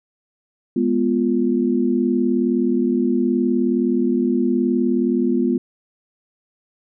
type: chord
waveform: sine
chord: F diminished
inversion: first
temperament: equal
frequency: 207.7 / 246.9 / 349.2 Hz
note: Ab3 / Cb4 / F4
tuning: 0 / 0 / 0 cents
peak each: -22 / -18 / -21 dBFS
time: 0.76-5.58 s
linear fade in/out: 5 ms
effects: none